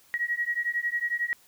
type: beating tone pair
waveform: sine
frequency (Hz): 1900 / 1911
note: A#6 / A#6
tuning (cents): +33 / +43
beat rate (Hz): 11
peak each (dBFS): -29 / -29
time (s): 0.14-1.33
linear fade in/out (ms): 0
effects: white hiss -59 dBFS RMS until 1.47 s